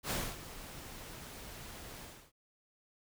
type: noise with ADSR envelope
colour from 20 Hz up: pink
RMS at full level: -34 dBFS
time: 0.03-2.32 s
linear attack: 78 ms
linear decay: 250 ms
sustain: -14 dB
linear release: 300 ms
effects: none